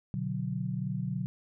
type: chord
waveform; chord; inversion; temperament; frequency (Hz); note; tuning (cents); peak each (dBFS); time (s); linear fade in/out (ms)
sine; B minor; none; equal; 123.47 / 146.83 / 185; B2 / D3 / F#3; 0 / 0 / 0; -35 / -35 / -34; 0.14-1.26; 0
effects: none